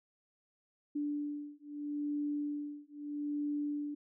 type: beating tone pair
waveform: sine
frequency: 292.3 / 293.08 Hz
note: D4 / D4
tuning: -8 / -3 cents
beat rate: 0.78 Hz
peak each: -38 / -38 dBFS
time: 0.95-3.95 s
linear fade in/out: 10 ms
effects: none